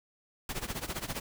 pink noise with tremolo, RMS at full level -34 dBFS, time 0.49-1.2 s, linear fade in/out 2 ms, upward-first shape sine, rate 15 Hz, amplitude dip 85%, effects none

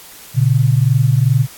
sine tone pair together, 118.9 / 141.4 Hz, A#2 / C#3, +35 / +35 cents, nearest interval minor third, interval 300 cents, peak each -12 / -13 dBFS, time 0.34-1.47 s, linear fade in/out 50 ms, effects white hiss -38 dBFS RMS until 1.57 s + AAC 64 kbps

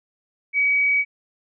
sine tone, 2269 Hz, C#7, 40 cents sharp, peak -16 dBFS, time 0.53-1.05 s, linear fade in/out 50 ms, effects none

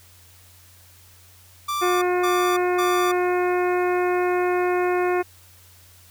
45% pulse tone bursts, 1174.7 Hz, D6, in tune, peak -23 dBFS, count 3, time 1.68-3.12 s, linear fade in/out 10 ms, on 340 ms, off 210 ms
harmonic tone, 359.1 Hz, F4, 48 cents sharp, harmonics 1 / 2 / 3 / 4 / 5 / 6 / 7, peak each -20 / -26 / -30 / -32 / -34 / -36 / -37 dBFS, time 1.81-5.23 s, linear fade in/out 20 ms
effects added 90 Hz sine -52 dBFS peak until 6.1 s + white hiss -52 dBFS RMS until 6.1 s

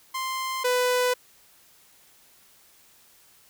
sawtooth tone pair in turn, 1046.5 / 497.7 Hz, C6 / B4, 0 / +13 cents, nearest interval octave + minor second, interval 1287 cents, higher first, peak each -24 / -17 dBFS, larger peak second, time 0.14-0.64 / 0.64-1.14 s, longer neither, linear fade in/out 10 ms, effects white hiss -57 dBFS RMS until 3.49 s

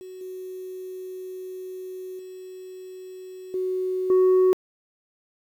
sine tone with level steps, 371.3 Hz, F#4, 6 cents sharp, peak -37 / -33 / -37 / -23 / -12 dBFS, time 0.01-4.53 s, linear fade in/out 0 ms, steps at 0.21 / 2.19 / 3.54 / 4.1 s, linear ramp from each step 2 ms, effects tanh soft clip ceiling -14 dBFS + 9-bit

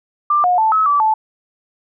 sine tone with pitch steps, 1185 / 720 / 879 / 1288 / 1156 / 873 Hz, D6 / F#5 / A5 / E6 / D6 / A5, +15 / -47 / -2 / -41 / -28 / -14 cents, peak -11 dBFS, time 0.3-1.14 s, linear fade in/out 5 ms, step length 140 ms, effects none

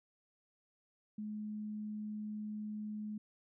sine tone, 212 Hz, G#3, 36 cents sharp, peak -39 dBFS, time 1.18-3.18 s, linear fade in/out 5 ms, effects none

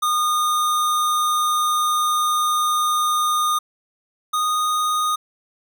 square tone pair in turn, 1225 / 1236.4 Hz, D#6 / D#6, -27 / -11 cents, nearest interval unison, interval 16 cents, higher second, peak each -18 / -19 dBFS, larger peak first, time 0.02-3.59 / 4.33-5.16 s, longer first, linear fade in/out 10 ms, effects none

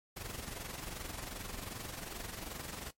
pink noise with amplitude modulation, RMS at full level -41 dBFS, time 0.16-2.91 s, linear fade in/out 10 ms, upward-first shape sine, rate 22.6 Hz, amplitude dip 60%, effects noise-tail reverb RT60 0.1 s tail -17 dB re dry + MP3 64 kbps

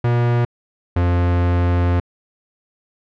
45% pulse tone pair in turn, 120 / 87.8 Hz, B2 / F2, -49 / +10 cents, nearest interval perfect fourth, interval 541 cents, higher first, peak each -14 dBFS, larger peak neither, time 0.04-0.45 / 0.96-2 s, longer second, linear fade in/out 5 ms, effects low-pass 2000 Hz 12 dB/octave

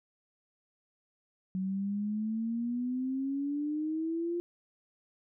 sine exponential sweep, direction up, 186 to 349.2 Hz, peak -30 dBFS, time 1.55-4.4 s, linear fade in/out 0 ms, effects none

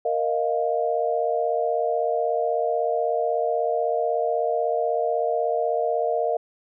sine chord, Bb suspended fourth, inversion none, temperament equal, 466.2 / 622.3 / 698.5 Hz, Bb4 / Eb5 / F5, 0 / 0 / 0 cents, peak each -25 dBFS, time 0.05-6.37 s, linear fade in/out 5 ms, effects none

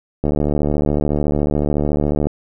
click train, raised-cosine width 2 ms, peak -5 dBFS, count 151, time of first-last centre 0.24-2.27 s, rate 73.9 Hz, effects none

